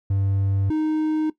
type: tone pair in turn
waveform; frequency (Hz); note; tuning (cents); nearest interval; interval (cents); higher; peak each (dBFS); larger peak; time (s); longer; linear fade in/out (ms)
triangle; 98.1 / 310.6; G2 / D#4; +2 / -3; octave + minor sixth; 1995; second; -17; neither; 0.1-0.7 / 0.7-1.3; neither; 5
effects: noise-tail reverb RT60 0.1 s tail -17 dB re dry